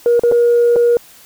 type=tone with dropouts; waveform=sine; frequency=475.6 Hz; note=A#4; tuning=35 cents sharp; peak=-7 dBFS; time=0.06-0.97 s; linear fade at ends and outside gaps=1 ms; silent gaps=0.195-0.235 / 0.315-0.321 / 0.759-0.763 s; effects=tanh soft clip ceiling -5 dBFS + white hiss -43 dBFS RMS until 1.25 s